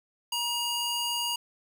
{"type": "tone with high-pass filter", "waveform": "square", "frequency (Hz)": 951, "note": "A#5", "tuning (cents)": 34, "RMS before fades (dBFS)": -30, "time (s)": [0.32, 1.36], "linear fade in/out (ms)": 5, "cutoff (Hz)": 2000, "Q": 1, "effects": []}